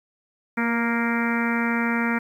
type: harmonic tone with a mistuned harmonic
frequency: 233.1 Hz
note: A#3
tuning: in tune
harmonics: 1 / 2 / 3 / 4 / 5 / 6 / 7 / 8 / 9 / 10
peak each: -23 / -33 / -37 / -31 / -37 / -29 / -34 / -31 / -33 / -33 dBFS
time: 0.57-2.19 s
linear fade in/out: 10 ms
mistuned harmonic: 2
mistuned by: +21 cents
effects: 9-bit